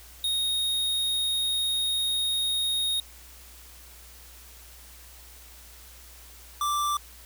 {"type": "tone pair in turn", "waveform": "square", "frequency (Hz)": [3729, 1174.6], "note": ["A#7", "D6"], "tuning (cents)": [0, 0], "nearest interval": "octave + minor sixth", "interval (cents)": 2000, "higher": "first", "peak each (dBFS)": -25, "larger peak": "neither", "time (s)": [[0.24, 3], [6.61, 6.97]], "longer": "first", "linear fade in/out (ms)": 2, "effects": ["added 60 Hz sine -50 dBFS peak until 7.25 s", "white hiss -50 dBFS RMS until 7.25 s"]}